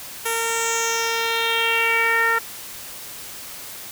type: tone with low-pass filter sweep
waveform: 10% pulse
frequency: 458 Hz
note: A#4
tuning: 31 cents flat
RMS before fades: -21 dBFS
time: 0.25-2.39 s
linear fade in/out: 10 ms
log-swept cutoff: 11000 to 1600 Hz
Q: 4
effects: white hiss -36 dBFS RMS until 3.91 s